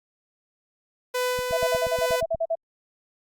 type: tone with tremolo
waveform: sawtooth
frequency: 500 Hz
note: B4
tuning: 21 cents sharp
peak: -19 dBFS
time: 1.14-2.21 s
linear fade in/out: 10 ms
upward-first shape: sine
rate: 2.3 Hz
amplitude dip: 35%
type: click train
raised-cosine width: 5 ms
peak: -25 dBFS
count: 9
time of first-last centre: 1.39-2.347 s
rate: 8.36 Hz
type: tone bursts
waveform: sine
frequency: 659.3 Hz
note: E5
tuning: in tune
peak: -21 dBFS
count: 11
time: 1.52-2.554 s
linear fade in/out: 10 ms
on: 54 ms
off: 44 ms
effects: Opus 48 kbps